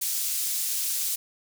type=high-pass noise; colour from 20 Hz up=pink; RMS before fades=-28 dBFS; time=0.01-1.16 s; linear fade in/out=10 ms; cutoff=6600 Hz; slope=12 dB/octave; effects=none